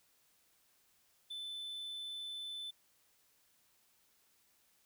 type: tone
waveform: triangle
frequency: 3517 Hz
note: A7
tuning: 1 cent flat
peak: -40 dBFS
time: 1.3-2.71 s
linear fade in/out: 10 ms
effects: white hiss -72 dBFS RMS until 4.85 s